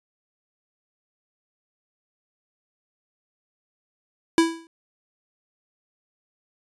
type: tone with exponential decay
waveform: square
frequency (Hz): 329.6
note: E4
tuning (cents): 0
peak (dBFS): -12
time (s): 4.38-4.67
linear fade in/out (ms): 1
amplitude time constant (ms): 62
effects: resampled to 24000 Hz